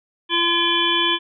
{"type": "harmonic tone", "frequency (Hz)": 341.2, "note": "F4", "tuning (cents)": -40, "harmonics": [1, 3, 5, 7, 9, 10], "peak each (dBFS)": [-25, -23, -26, -26, -21, -22], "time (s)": [0.29, 1.19], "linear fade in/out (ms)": 50, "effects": []}